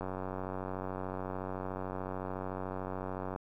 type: click train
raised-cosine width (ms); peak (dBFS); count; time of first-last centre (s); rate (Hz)
1; -24; 315; 0.01-3.361; 93.7
effects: 11-bit